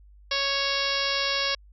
harmonic tone, 554 Hz, C#5, 1 cent flat, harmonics 1 / 2 / 3 / 4 / 5 / 6 / 7 / 8 / 9 / 10, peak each -33 / -33 / -33 / -33 / -33 / -33 / -33 / -33 / -33 / -33 dBFS, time 0.31-1.55 s, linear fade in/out 5 ms, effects added 50 Hz sine -49 dBFS peak until 1.72 s

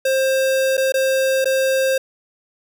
square tone with dropouts, 530 Hz, C5, 22 cents sharp, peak -16 dBFS, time 0.05-1.98 s, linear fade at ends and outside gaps 5 ms, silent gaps 0.77-0.777 / 0.922-0.94 / 1.445-1.455 s, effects none

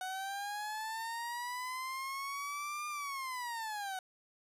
30% pulse linear two-way sweep, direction up then down, 740 to 1207 to 740 Hz, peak -35 dBFS, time 0.01-3.99 s, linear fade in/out 2 ms, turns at 2.88 s, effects resampled to 32000 Hz

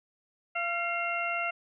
harmonic tone with a mistuned harmonic, 686 Hz, F5, 31 cents flat, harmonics 1 / 2 / 3 / 4, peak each -34 / -34 / -34 / -34 dBFS, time 0.55-1.51 s, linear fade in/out 10 ms, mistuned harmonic 3, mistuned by +54 cents, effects none

